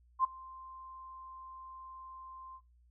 sine tone with ADSR envelope, 1046.5 Hz, C6, in tune, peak -23 dBFS, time 0.19-2.61 s, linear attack 52 ms, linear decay 10 ms, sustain -24 dB, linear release 60 ms, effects noise-tail reverb RT60 0.2 s tail -21 dB re dry + added 60 Hz sine -62 dBFS peak until 2.9 s

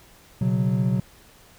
triangle chord, B suspended second, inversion none, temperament equal, 123.47 / 138.59 / 185 Hz, B2 / C#3 / F#3, 0 / 0 / 0 cents, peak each -21 / -24 / -21 dBFS, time 0.41-1 s, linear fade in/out 5 ms, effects pink hiss -52 dBFS RMS until 1.58 s

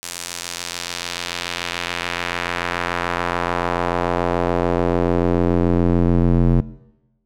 square tone with band-pass filter sweep, 43.46 Hz, F1, 8 cents flat, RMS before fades -20 dBFS, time 0.03-6.61 s, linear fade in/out 0 ms, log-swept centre 8100 to 180 Hz, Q 1, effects noise-tail reverb RT60 1.0 s tail -19 dB re dry

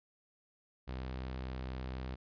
sawtooth tone, 64.2 Hz, C2, 32 cents flat, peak -35 dBFS, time 0.87-2.16 s, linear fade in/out 20 ms, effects resampled to 11025 Hz

